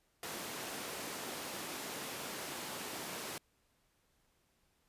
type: high-pass noise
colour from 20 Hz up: pink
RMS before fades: -43 dBFS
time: 0.23-3.38 s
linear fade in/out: 2 ms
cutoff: 240 Hz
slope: 12 dB/octave
effects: pink hiss -75 dBFS RMS until 4.88 s + resampled to 32000 Hz